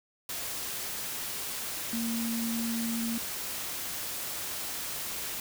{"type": "tone in noise", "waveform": "sine", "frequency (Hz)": 230, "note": "A#3", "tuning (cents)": -23, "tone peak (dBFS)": -30, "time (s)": [1.93, 3.18], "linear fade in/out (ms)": 2, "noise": "white", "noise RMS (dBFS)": -36, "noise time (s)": [0.29, 5.4], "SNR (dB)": 3, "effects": []}